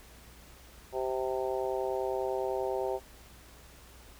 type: harmonic tone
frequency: 130 Hz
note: C3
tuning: 11 cents flat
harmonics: 3 / 4 / 5 / 6 / 7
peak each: -33 / -35 / -37 / -39 / -40 dBFS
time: 0.92-3 s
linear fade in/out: 50 ms
effects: added 60 Hz sine -55 dBFS peak until 4.19 s + pink hiss -55 dBFS RMS until 4.19 s